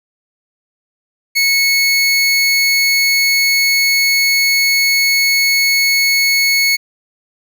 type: tone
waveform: 25% pulse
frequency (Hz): 2200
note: C#7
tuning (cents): -14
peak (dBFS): -7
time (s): 1.35-6.77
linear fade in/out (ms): 20
effects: none